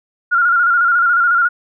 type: tone with vibrato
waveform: sine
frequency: 1408 Hz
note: F6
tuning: 14 cents sharp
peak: -10 dBFS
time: 0.31-1.49 s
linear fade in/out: 20 ms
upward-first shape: square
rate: 14 Hz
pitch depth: 42 cents each way
effects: none